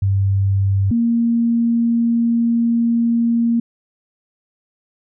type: tone pair in turn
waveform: sine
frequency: 98 / 233.1 Hz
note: G2 / A#3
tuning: 0 / 0 cents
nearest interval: octave + minor third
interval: 1500 cents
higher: second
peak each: -13 dBFS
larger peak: neither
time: 0.02-0.91 / 0.91-3.6 s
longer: second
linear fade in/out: 5 ms
effects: none